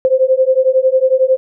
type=beating tone pair; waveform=sine; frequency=516 / 527 Hz; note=C5 / C5; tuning=-24 / +12 cents; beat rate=11 Hz; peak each=-12 dBFS; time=0.05-1.37 s; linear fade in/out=0 ms; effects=none